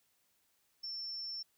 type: tone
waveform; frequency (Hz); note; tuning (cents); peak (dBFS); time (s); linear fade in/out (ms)
sine; 5390; E8; +38; -39; 0.83-1.43; 10
effects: white hiss -75 dBFS RMS until 1.57 s